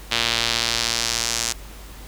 sawtooth tone with band-pass filter sweep, 116.54 Hz, A#2, in tune, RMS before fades -23 dBFS, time 0.11-1.53 s, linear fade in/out 10 ms, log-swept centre 3500 to 6600 Hz, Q 1.7, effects added 50 Hz sine -38 dBFS peak until 2.07 s + pink hiss -43 dBFS RMS until 2.07 s

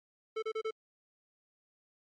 square tone bursts, 440 Hz, A4, in tune, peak -33 dBFS, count 4, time 0.36-0.71 s, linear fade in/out 10 ms, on 65 ms, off 30 ms, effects low-pass 3000 Hz 12 dB/octave + MP3 48 kbps

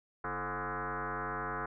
sine tone with frequency modulation, 142.3 Hz, C#3, 46 cents sharp, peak -34 dBFS, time 0.24-1.66 s, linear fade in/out 5 ms, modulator 193 Hz, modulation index 7.8, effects none

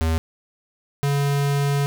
square tone pair in turn, 80.9 / 141.66 Hz, E2 / C#3, -32 / +38 cents, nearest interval minor seventh, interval 970 cents, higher second, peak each -19 dBFS, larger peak neither, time 0.01-0.18 / 1.03-1.86 s, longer second, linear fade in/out 0 ms, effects none

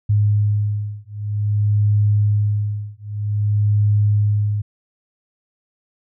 sine beating tone pair, 103.83 / 104.35 Hz, G#2 / G#2, 0 / +9 cents, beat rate 0.52 Hz, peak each -18 / -18 dBFS, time 0.09-4.62 s, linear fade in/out 10 ms, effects none

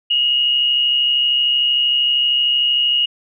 sine tone with amplitude modulation, 2873 Hz, F7, 48 cents sharp, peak -11 dBFS, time 0.1-3.06 s, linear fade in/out 10 ms, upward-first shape sine, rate 133 Hz, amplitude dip 45%, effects none

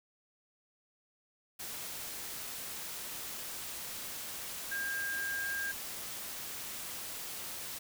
sine tone in noise, 1608 Hz, G6, 44 cents sharp, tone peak -34 dBFS, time 4.71-5.72 s, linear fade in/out 10 ms, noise white, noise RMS -42 dBFS, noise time 1.59-7.79 s, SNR +5 dB, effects none

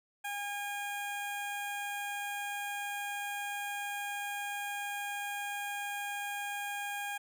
15% pulse tone with notch filter, 813 Hz, G#5, 37 cents flat, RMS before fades -38 dBFS, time 0.24-7.18 s, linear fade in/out 10 ms, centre 4200 Hz, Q 1.7, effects none

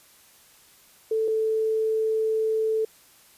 sine tone pair in turn, 441.5 / 439.8 Hz, A4 / A4, +6 / -1 cents, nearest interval unison, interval 7 cents, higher first, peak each -21 dBFS, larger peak neither, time 1.11-1.28 / 1.28-2.85 s, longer second, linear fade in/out 5 ms, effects white hiss -55 dBFS RMS until 3.37 s + resampled to 32000 Hz

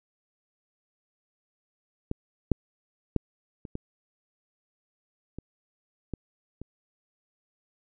clicks, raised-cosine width 3 ms, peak -16 / -8 / -10 / -27 / -20 / -24 / -19 / -26 dBFS, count 8, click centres 2.114 / 2.517 / 3.163 / 3.652 / 3.754 / 5.386 / 6.137 / 6.616 s, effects none

